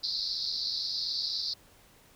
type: band-pass noise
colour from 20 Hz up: pink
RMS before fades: -33 dBFS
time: 0.03-1.54 s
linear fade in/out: 10 ms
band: 4000 to 5100 Hz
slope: 96 dB/octave
effects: pink hiss -59 dBFS RMS until 2.15 s